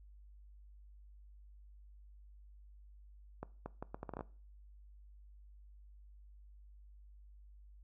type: accelerating click train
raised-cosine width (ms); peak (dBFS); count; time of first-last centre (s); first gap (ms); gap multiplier
1; -28; 10; 3.43-4.209; 230; 0.72
effects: noise-tail reverb RT60 0.4 s tail -20 dB re dry + added 50 Hz sine -55 dBFS peak until 7.83 s